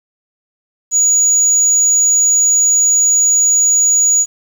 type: tone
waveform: sine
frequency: 6830 Hz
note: G#8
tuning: 48 cents sharp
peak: -7 dBFS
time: 0.91-4.26 s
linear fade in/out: 50 ms
effects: tanh soft clip ceiling -4 dBFS + 7-bit